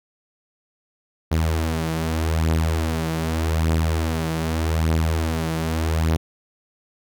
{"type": "beating tone pair", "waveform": "sawtooth", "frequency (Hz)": [80.3, 81.13], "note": ["E2", "E2"], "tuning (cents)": [-45, -27], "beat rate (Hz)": 0.83, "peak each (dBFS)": [-17, -21], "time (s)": [1.31, 6.17], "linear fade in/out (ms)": 10, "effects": []}